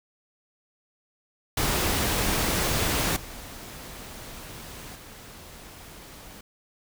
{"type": "noise with level steps", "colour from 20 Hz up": "pink", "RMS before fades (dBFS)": [-25, -41, -45], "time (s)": [1.57, 6.41], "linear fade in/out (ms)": 5, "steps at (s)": [3.16, 4.95], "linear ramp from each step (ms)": 5, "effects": []}